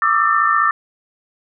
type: tone cluster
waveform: sine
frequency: 1161 / 1216 / 1326 / 1792 Hz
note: D6 / D#6 / E6 / A6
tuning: -20 / -40 / +10 / +31 cents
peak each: -18 dBFS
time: 0.02-0.71 s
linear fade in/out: 2 ms
effects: none